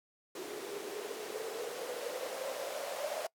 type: noise with band-pass filter sweep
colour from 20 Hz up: blue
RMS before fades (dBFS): -40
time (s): 0.35-3.27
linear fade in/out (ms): 5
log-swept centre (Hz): 370 to 610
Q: 7.9
effects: noise-tail reverb RT60 0.1 s tail -23 dB re dry